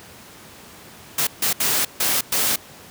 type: noise bursts at uneven times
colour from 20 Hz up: white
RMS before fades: -20 dBFS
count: 5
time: 1.18-1.27 / 1.42-1.53 / 1.6-1.85 / 2-2.21 / 2.32-2.56 s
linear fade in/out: 5 ms
effects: pink hiss -43 dBFS RMS until 2.9 s + high-pass 100 Hz 12 dB/octave